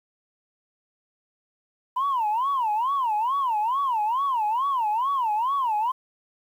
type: tone with vibrato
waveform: sine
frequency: 972 Hz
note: B5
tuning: 28 cents flat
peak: -20 dBFS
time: 1.96-5.92 s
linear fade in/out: 10 ms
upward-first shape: sine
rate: 2.3 Hz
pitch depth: 260 cents each way
effects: tanh soft clip ceiling -18 dBFS + 9-bit